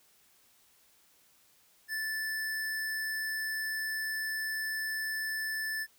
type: tone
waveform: square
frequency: 1754 Hz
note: A6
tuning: 6 cents flat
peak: -33 dBFS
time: 1.88-5.87 s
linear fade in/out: 50 ms
effects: white hiss -65 dBFS RMS until 5.98 s